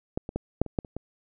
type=clicks; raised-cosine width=2 ms; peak=-14 / -21 / -15 / -7 / -24 / -12 / -30 / -20 dBFS; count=8; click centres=0.175 / 0.291 / 0.36 / 0.616 / 0.663 / 0.788 / 0.848 / 0.966 s; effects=none